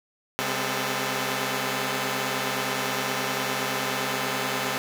5% pulse tone cluster, 132.5 / 202.6 / 255.4 / 436.4 Hz, C3 / G#3 / C4 / A4, +22 / -43 / -42 / -14 cents, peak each -20 dBFS, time 0.39-4.78 s, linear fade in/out 0 ms, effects none

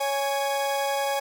40% pulse tone pair together, 556.2 / 829 Hz, C#5 / G#5, +6 / -3 cents, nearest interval perfect fifth, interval 691 cents, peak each -26 dBFS, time 0-1.2 s, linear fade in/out 10 ms, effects none

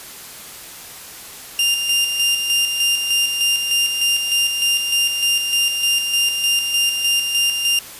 sawtooth tone with tremolo, 2800 Hz, F7, 4 cents sharp, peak -11 dBFS, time 1.59-7.79 s, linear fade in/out 2 ms, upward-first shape square, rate 3.3 Hz, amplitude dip 45%, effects white hiss -36 dBFS RMS until 7.99 s + resampled to 32000 Hz

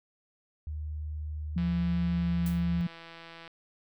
sine tone, 76.1 Hz, D#2, 38 cents flat, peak -33 dBFS, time 0.67-2.81 s, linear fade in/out 0 ms
sine tone with pitch glide, 174.2 to 173 Hz, F3 to F3, -4 to -16 cents, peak -26 dBFS, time 1.56-2.87 s, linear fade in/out 5 ms, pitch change -12 cents, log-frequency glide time 2.05-2.3 s
click train, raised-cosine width 0.3 ms, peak -31 dBFS, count 316, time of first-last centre 1.58-3.478 s, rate 166 Hz
blue noise with exponential decay, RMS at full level -40 dBFS, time 2.46-2.66 s, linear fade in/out 2 ms, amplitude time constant 42 ms
effects none

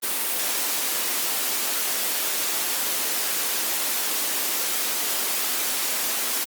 white high-pass noise, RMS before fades -25 dBFS, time 0.02-6.45 s, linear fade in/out 20 ms, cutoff 230 Hz, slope 24 dB/octave, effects Opus 32 kbps

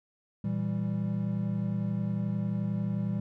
triangle chord, E diminished, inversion second, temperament equal, 116.54 / 164.81 / 196 Hz, Bb2 / E3 / G3, 0 / 0 / 0 cents, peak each -31 / -32 / -29 dBFS, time 0.44-3.2 s, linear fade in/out 5 ms, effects none

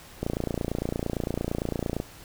click train, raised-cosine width 2 ms, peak -14 dBFS, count 52, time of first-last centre 0.23-2.001 s, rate 28.8 Hz, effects pink hiss -48 dBFS RMS until 2.24 s

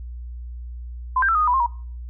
sine tone with pitch steps, 1022 / 1582 / 1336 / 1242 / 1233 / 985 / 1061 / 953 Hz, C6 / G6 / E6 / D#6 / D#6 / B5 / C6 / A#5, -41 / +15 / +23 / -3 / -16 / -5 / +24 / +38 cents, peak -16 dBFS, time 1.16-1.664 s, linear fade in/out 5 ms, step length 63 ms, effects noise-tail reverb RT60 0.5 s tail -23 dB re dry + added 60 Hz sine -31 dBFS peak until 2.09 s

